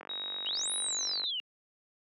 click train, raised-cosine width 0.5 ms, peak -29 dBFS, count 60, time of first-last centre 0.01-1.239 s, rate 48 Hz
sine tone with pitch glide, 3795 to 4021 Hz, A#7 to B7, +30 to +30 cents, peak -35 dBFS, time 0.09-1.31 s, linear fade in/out 10 ms, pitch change +100 cents, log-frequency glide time 0.7-1.07 s
sine exponential two-way sweep, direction up then down, 2797 to 10960 to 2797 Hz, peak -32 dBFS, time 0.46-1.4 s, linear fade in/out 0 ms, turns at 0.73 s
effects high-pass 300 Hz 12 dB/octave

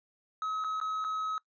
triangle tone with dropouts, 1279 Hz, D#6, 47 cents sharp, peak -29 dBFS, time 0.42-1.38 s, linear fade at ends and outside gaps 1 ms, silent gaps 0.64-0.645 / 0.801-0.813 / 1.042-1.047 s, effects noise-tail reverb RT60 0.1 s tail -22 dB re dry + resampled to 16000 Hz

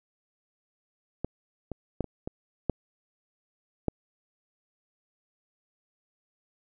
clicks, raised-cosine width 2 ms, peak -16 / -21 / -13 / -25 / -20 / -11 / -12 dBFS, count 7, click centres 1.246 / 1.717 / 2.007 / 2.043 / 2.275 / 2.697 / 3.883 s, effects none

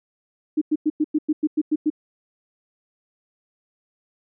sine tone bursts, 305.8 Hz, D#4, 30 cents flat, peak -16 dBFS, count 10, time 0.57-1.902 s, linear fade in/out 10 ms, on 45 ms, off 98 ms, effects none

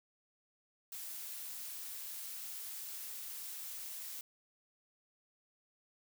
blue noise, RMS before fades -45 dBFS, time 0.92-4.21 s, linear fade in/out 2 ms, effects none

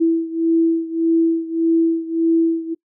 sine beating tone pair, 328.9 / 330.6 Hz, E4 / E4, -4 / +5 cents, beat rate 1.7 Hz, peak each -16 / -19 dBFS, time 0-2.75 s, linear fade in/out 20 ms, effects noise-tail reverb RT60 0.1 s tail -24 dB re dry

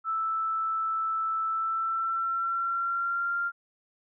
sine tone with pitch glide, 1318.5 to 1391.3 Hz, E6 to F6, 0 to -7 cents, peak -26 dBFS, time 0.04-3.52 s, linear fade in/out 50 ms, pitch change +93 cents, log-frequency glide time 1.47-3.39 s, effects none

